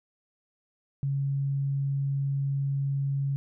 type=tone; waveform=sine; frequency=138.59 Hz; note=C#3; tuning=in tune; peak=-25 dBFS; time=1.03-3.36 s; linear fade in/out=0 ms; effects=none